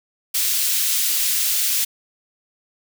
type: high-pass noise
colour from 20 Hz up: white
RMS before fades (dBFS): -20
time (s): 0.34-1.85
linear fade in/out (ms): 10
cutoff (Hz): 2800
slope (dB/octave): 12
effects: none